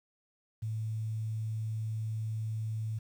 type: tone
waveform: sine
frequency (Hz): 110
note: A2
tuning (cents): 0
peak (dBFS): -32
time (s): 0.62-2.99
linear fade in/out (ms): 10
effects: 10-bit